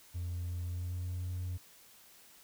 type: tone with pitch glide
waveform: triangle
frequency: 87.31 to 89.97 Hz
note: F2 to F#2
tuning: 0 to -48 cents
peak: -32 dBFS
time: 0.14-1.58 s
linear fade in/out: 20 ms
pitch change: +52 cents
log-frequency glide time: 0.61-1.08 s
effects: tanh soft clip ceiling -30 dBFS + white hiss -59 dBFS RMS until 2.43 s